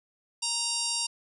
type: harmonic tone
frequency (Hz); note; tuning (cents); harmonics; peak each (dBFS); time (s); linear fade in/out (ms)
932.3; A#5; 0; 1 / 3 / 4 / 5 / 6 / 7 / 8 / 9 / 10; -41 / -37 / -40 / -33 / -33 / -44 / -35 / -45 / -35; 0.42-1.07; 10
effects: none